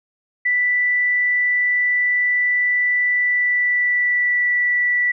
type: tone with pitch glide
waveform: sine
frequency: 1975.5 to 1960.7 Hz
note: B6 to B6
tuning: 0 to -13 cents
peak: -15 dBFS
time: 0.45-5.12 s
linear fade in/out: 10 ms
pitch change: -13 cents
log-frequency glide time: 3.1-4.5 s
effects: none